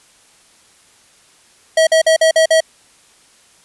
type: tone bursts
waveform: square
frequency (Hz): 643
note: E5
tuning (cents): -43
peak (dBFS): -9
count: 6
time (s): 1.77-2.605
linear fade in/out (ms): 5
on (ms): 100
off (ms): 47
effects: white hiss -50 dBFS RMS until 3.64 s + resampled to 24000 Hz